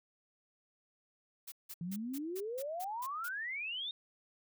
blue noise bursts, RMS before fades -46 dBFS, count 9, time 1.47-3.289 s, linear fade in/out 10 ms, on 51 ms, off 170 ms
sine exponential sweep, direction up, 164.81 to 3736 Hz, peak -37 dBFS, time 1.81-3.91 s, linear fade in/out 2 ms
effects none

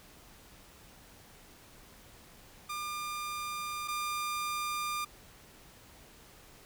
sawtooth tone pair in turn, 1200 / 1200 Hz, D6 / D6, +37 / +37 cents, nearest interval unison, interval 0 cents, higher neither, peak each -32 / -29 dBFS, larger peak second, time 2.69-3.88 / 3.88-5.05 s, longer first, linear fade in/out 10 ms, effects pink hiss -56 dBFS RMS until 6.65 s

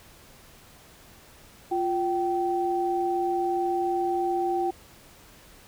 sine tone pair together, 350 / 773.1 Hz, F4 / G5, +4 / -24 cents, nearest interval octave + major second, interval 1372 cents, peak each -26 / -26 dBFS, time 1.71-4.71 s, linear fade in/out 10 ms, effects pink hiss -52 dBFS RMS until 5.67 s

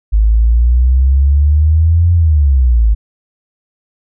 sine exponential two-way sweep, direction up then down, 51.9 to 87.31 to 51.9 Hz, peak -6 dBFS, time 0.12-2.95 s, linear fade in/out 20 ms, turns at 2.13 s, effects none

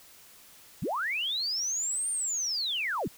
sine linear two-way sweep, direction up then down, 92.5 to 9020 to 92.5 Hz, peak -28 dBFS, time 0.82-3.08 s, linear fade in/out 5 ms, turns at 2.1 s, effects white hiss -54 dBFS RMS until 3.17 s

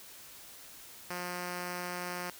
5% pulse tone, 178 Hz, F3, 33 cents sharp, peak -25 dBFS, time 1.1-2.3 s, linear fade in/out 2 ms, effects white hiss -51 dBFS RMS until 2.39 s

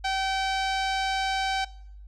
sawtooth tone with low-pass filter, 770 Hz, G5, 31 cents flat, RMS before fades -27 dBFS, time 0.04-1.65 s, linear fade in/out 10 ms, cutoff 4800 Hz, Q 1.4, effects noise-tail reverb RT60 0.7 s tail -21 dB re dry + added 50 Hz sine -42 dBFS peak until 2.07 s

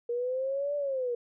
sine linear two-way sweep, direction up then down, 471.3 to 585 to 471.3 Hz, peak -28 dBFS, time 0.09-1.15 s, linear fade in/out 5 ms, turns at 0.76 s, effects none

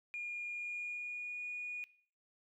sine tone with pitch glide, 2423 to 2453 Hz, D#7 to D#7, -47 to -25 cents, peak -38 dBFS, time 0.14-1.84 s, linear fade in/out 0 ms, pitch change +22 cents, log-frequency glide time 0.51-1.42 s, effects noise-tail reverb RT60 0.5 s tail -19 dB re dry + tanh soft clip ceiling -34 dBFS

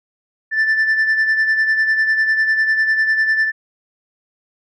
sine beating tone pair, 1763 / 1773 Hz, A6 / A6, +3 / +13 cents, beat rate 10 Hz, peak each -12 / -19 dBFS, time 0.51-3.52 s, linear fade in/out 50 ms, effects tanh soft clip ceiling -11 dBFS

